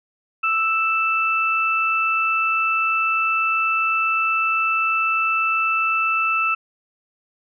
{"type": "tone pair together", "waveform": "sine", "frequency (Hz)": [1318.5, 2646], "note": ["E6", "E7"], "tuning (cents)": [0, 6], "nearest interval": "octave", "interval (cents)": 1206, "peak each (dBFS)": -20, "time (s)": [0.43, 6.55], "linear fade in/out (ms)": 10, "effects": []}